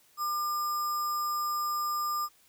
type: tone with sample-and-hold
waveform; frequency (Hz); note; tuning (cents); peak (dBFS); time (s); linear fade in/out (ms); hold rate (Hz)
sine; 1200; D6; +37; -28; 0.17-2.29; 50; 6300
effects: white hiss -63 dBFS RMS until 2.48 s